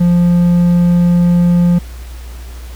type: tone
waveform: triangle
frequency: 174.61 Hz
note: F3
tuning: in tune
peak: -5 dBFS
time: 0-1.79 s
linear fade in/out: 10 ms
effects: added 60 Hz sine -26 dBFS peak until 2.75 s + pink hiss -39 dBFS RMS until 2.75 s